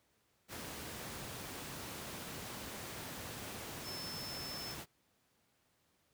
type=tone in noise; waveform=sine; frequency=5274 Hz; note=E8; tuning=in tune; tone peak=-44 dBFS; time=3.83-4.76 s; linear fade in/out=50 ms; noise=pink; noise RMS=-45 dBFS; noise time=0.48-4.86 s; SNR=-2 dB; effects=pink hiss -75 dBFS RMS until 6.13 s + high-pass 80 Hz 12 dB/octave